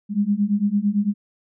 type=beating tone pair; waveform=sine; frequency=199.8 / 208.7 Hz; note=G3 / G#3; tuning=+33 / +9 cents; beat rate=8.9 Hz; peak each=-21 / -20 dBFS; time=0.09-1.14 s; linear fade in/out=50 ms; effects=none